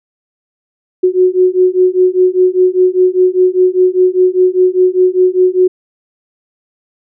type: beating tone pair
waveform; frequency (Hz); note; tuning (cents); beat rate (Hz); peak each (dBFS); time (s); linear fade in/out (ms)
sine; 364.9 / 369.9; F#4 / F#4; -24 / 0; 5; -10; 1.03-5.68; 10
effects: none